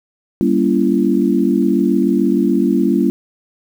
sine chord, G diminished seventh, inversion none, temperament just, 196 / 235.2 / 282.2 / 338.7 Hz, G3 / Bb3 / Db4 / Fb4, 0 / +16 / +31 / +47 cents, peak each -17 dBFS, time 0.41-3.1 s, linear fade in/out 0 ms, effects 7-bit

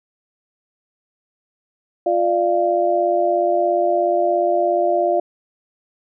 sine tone cluster, 351.3 / 593 / 690 Hz, F4 / D5 / F5, +10 / +17 / -21 cents, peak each -21 / -19 / -18 dBFS, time 2.06-5.2 s, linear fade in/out 5 ms, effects none

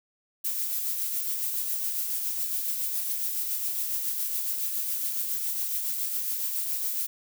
violet noise with tremolo, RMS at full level -28 dBFS, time 0.44-7.07 s, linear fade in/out 10 ms, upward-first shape triangle, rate 7.2 Hz, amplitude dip 40%, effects none

